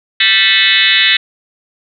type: tone with frequency modulation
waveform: sine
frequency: 2794 Hz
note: F7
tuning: in tune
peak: -7 dBFS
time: 0.2-1.17 s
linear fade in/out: 5 ms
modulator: 206 Hz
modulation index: 5.3
effects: none